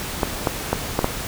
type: clicks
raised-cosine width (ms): 1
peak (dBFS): -3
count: 5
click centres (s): 0.232 / 0.472 / 0.73 / 0.991 / 1.044
effects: pink hiss -29 dBFS RMS until 1.27 s